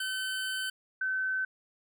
25% pulse / sine tone pair in turn, 1528 / 1528 Hz, G6 / G6, -45 / -45 cents, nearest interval unison, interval 0 cents, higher neither, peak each -28 dBFS, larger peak neither, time 0-0.7 / 1.01-1.45 s, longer first, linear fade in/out 5 ms, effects none

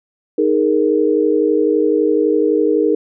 sine chord, D# suspended fourth, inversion none, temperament just, 311.1 / 414.8 / 466.7 Hz, D#4 / G#4 / A#4, 0 / -2 / +2 cents, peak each -16 dBFS, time 0.38-2.95 s, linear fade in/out 5 ms, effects none

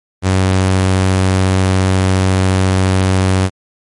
sawtooth tone, 94.2 Hz, F#2, 32 cents sharp, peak -6 dBFS, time 0.22-3.5 s, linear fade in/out 50 ms, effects MP3 48 kbps

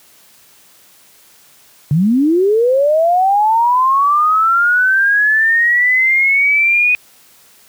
sine linear sweep, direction up, 138.59 to 2489 Hz, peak -9 dBFS, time 1.91-6.95 s, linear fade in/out 0 ms, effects white hiss -47 dBFS RMS until 7.68 s + high-pass 80 Hz 12 dB/octave

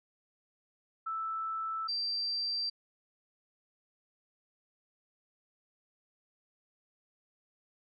sine tone pair in turn, 1318.5 / 4699 Hz, E6 / D8, 0 / 0 cents, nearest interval octave + minor seventh, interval 2200 cents, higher second, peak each -33 / -31 dBFS, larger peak second, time 1.06-1.88 / 1.88-2.7 s, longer neither, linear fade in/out 10 ms, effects none

